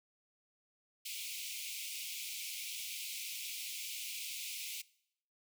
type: high-pass noise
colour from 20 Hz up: pink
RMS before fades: -43 dBFS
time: 1.05-4.82 s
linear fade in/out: 10 ms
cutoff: 2200 Hz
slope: 96 dB/octave
effects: noise-tail reverb RT60 0.7 s tail -21 dB re dry